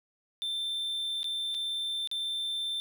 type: tone with dropouts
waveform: triangle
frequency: 3561 Hz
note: A7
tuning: 20 cents sharp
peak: -29 dBFS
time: 0.42-2.8 s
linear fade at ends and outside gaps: 0 ms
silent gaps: 1.231-1.243 / 1.544-1.548 / 2.074-2.114 s
effects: none